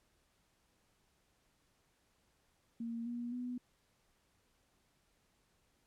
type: tone with pitch steps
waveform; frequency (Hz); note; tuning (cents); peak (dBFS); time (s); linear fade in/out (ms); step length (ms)
sine; 231.6 / 239.2 / 247.1; A#3 / A#3 / B3; -11 / +45 / +1; -38; 2.8-3.58; 5; 260
effects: pink hiss -75 dBFS RMS until 5.86 s + low-pass 12000 Hz 12 dB/octave